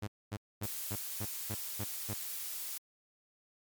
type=tone bursts; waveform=sawtooth; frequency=103.83 Hz; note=G#2; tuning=in tune; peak=-32 dBFS; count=8; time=0.02-2.14 s; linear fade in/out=10 ms; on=55 ms; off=240 ms
type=noise; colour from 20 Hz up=blue; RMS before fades=-40 dBFS; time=0.63-2.78 s; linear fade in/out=5 ms
effects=MP3 96 kbps